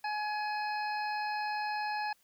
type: harmonic tone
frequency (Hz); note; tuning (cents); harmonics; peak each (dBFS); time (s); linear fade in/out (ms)
843; G#5; +26; 1 / 2 / 3 / 5 / 6; -33 / -39 / -43 / -47 / -49; 0.04-2.13; 5
effects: white hiss -69 dBFS RMS until 2.23 s